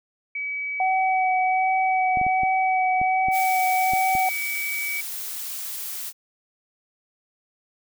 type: tone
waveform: sine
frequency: 2280 Hz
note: C#7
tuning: 48 cents sharp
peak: -26 dBFS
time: 0.35-5.01 s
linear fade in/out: 5 ms
type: tone with vibrato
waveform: sine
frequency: 750 Hz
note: F#5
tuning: 23 cents sharp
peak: -19 dBFS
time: 0.8-4.29 s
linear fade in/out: 2 ms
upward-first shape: sine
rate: 1.3 Hz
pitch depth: 16 cents each way
type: clicks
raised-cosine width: 3 ms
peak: -21 dBFS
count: 8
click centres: 2.172 / 2.214 / 2.266 / 2.434 / 3.015 / 3.285 / 3.935 / 4.152 s
type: noise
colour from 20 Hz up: blue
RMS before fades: -32 dBFS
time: 3.31-6.13 s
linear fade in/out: 50 ms
effects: none